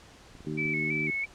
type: clicks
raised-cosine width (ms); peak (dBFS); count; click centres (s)
3; -36; 5; 0.352 / 0.406 / 0.449 / 0.52 / 0.656
type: harmonic tone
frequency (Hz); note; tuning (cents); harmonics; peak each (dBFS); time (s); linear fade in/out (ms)
76.8; D#2; -22; 2 / 3 / 4 / 5; -35 / -37 / -36 / -38; 0.46-1.11; 10
type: tone with vibrato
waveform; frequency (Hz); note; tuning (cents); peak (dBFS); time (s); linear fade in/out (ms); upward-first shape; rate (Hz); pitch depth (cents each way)
sine; 2255; C#7; +29; -28; 0.57-1.26; 20; square; 3; 44
effects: pink hiss -53 dBFS RMS until 1.34 s + low-pass 7000 Hz 12 dB/octave